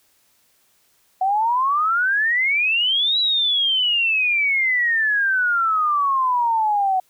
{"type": "exponential two-way sweep", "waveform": "sine", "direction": "up then down", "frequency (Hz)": [740, 3951, 740], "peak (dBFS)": -16, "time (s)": [1.21, 7], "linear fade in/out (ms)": 5, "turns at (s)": 3.19, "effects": ["white hiss -61 dBFS RMS until 7.09 s"]}